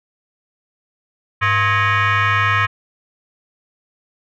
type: tone with frequency modulation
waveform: sine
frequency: 103.4 Hz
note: G#2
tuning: 7 cents flat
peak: -12 dBFS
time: 1.41-2.67 s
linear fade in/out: 20 ms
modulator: 587 Hz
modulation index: 3.7
effects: tanh soft clip ceiling -9 dBFS